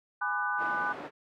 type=chord; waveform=sine; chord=G# half-diminished seventh; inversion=none; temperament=just; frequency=830.6 / 996.7 / 1196.1 / 1495.1 Hz; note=G#5 / B5 / D6 / F#6; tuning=0 / +16 / +31 / +18 cents; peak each=-35 / -36 / -34 / -31 dBFS; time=0.21-0.93 s; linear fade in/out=10 ms
type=band-pass noise; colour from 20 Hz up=pink; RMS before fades=-42 dBFS; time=0.57-1.11 s; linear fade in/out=50 ms; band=310 to 1500 Hz; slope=12 dB/octave
effects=none